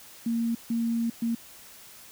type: tone bursts at uneven times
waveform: sine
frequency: 231.3 Hz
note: A#3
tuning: 13 cents flat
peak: -24 dBFS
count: 3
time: 0.26-0.55 / 0.7-1.1 / 1.22-1.35 s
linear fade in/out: 5 ms
effects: white hiss -49 dBFS RMS until 2.11 s